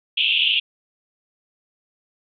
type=band-pass noise; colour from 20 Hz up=pink; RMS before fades=-19 dBFS; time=0.17-0.6 s; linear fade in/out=10 ms; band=2600 to 3400 Hz; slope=96 dB/octave; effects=none